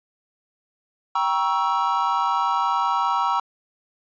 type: chord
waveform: triangle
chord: G diminished seventh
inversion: none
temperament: equal with one note detuned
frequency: 784 / 949.2 / 1108.7 / 1318.5 Hz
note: G5 / Bb5 / Db6 / Fb6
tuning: 0 / +31 / 0 / 0 cents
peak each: -25 / -21 / -24 / -23 dBFS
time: 1.15-3.4 s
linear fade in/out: 5 ms
effects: resampled to 16000 Hz